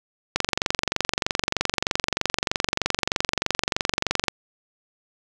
click train, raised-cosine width 0.2 ms, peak -3 dBFS, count 92, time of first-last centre 0.36-4.282 s, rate 23.2 Hz, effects none

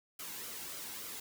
white noise with flanger, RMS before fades -44 dBFS, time 0.19-1.2 s, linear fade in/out 5 ms, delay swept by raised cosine 1.1 to 1.7 ms, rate 3.5 Hz, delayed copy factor -0.5, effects none

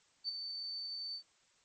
sine tone with ADSR envelope, 4543 Hz, C#8, 42 cents sharp, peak -32 dBFS, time 0.24-1.23 s, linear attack 46 ms, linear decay 13 ms, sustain -7 dB, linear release 84 ms, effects white hiss -70 dBFS RMS until 1.64 s + MP3 32 kbps

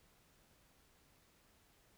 silence, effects pink hiss -70 dBFS RMS until 1.97 s

